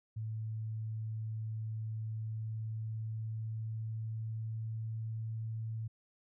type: tone with pitch glide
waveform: sine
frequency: 110 to 111.6 Hz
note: A2 to A2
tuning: 0 to +25 cents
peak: -36 dBFS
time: 0.16-5.88 s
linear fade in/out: 10 ms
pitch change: +25 cents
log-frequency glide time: 2.03-5.5 s
effects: none